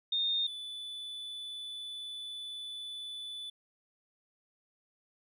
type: tone pair in turn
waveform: sine / triangle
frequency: 3656 / 3482 Hz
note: A#7 / A7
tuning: -34 / -19 cents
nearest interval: minor second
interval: 85 cents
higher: first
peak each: -28 / -38 dBFS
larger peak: first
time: 0.12-0.47 / 0.47-3.5 s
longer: second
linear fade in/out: 5 ms
effects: none